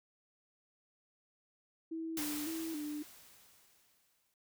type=tone with vibrato; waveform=sine; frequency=311.1 Hz; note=D#4; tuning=in tune; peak=-37 dBFS; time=1.91-3.03 s; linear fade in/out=10 ms; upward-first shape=square; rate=1.8 Hz; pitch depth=76 cents each way
type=noise with exponential decay; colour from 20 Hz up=white; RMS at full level=-39 dBFS; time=2.17-4.34 s; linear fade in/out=2 ms; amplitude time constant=470 ms
effects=noise-tail reverb RT60 0.1 s tail -23 dB re dry